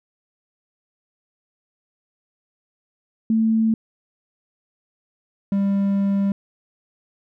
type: tone pair in turn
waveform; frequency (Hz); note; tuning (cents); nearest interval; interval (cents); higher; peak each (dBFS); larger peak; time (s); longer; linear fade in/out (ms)
sine / triangle; 222.5 / 198.22; A3 / G3; +20 / +20; major second; 200; first; -15; neither; 3.3-3.74 / 5.52-6.32; second; 2
effects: none